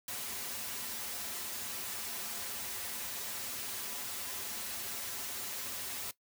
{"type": "noise with comb filter", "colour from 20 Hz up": "white", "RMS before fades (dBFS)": -40, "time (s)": [0.08, 6.11], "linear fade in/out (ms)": 2, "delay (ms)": 6.4, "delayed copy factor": -0.75, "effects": ["noise-tail reverb RT60 0.1 s tail -17 dB re dry", "high-pass 80 Hz 12 dB/octave"]}